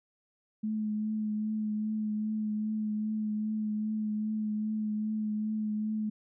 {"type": "tone with vibrato", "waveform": "sine", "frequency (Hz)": 214.3, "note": "A3", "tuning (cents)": -45, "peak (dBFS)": -29, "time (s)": [0.63, 6.1], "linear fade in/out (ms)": 10, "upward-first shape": "triangle", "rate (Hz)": 2.5, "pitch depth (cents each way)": 23, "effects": []}